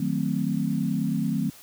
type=chord; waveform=sine; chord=D# diminished seventh; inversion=none; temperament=equal with one note detuned; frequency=155.56 / 185 / 223.5 / 261.6 Hz; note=D#3 / F#3 / A3 / C4; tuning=0 / 0 / +27 / 0 cents; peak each=-29 / -28 / -28 / -29 dBFS; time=0-1.5 s; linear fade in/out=5 ms; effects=white hiss -49 dBFS RMS until 1.62 s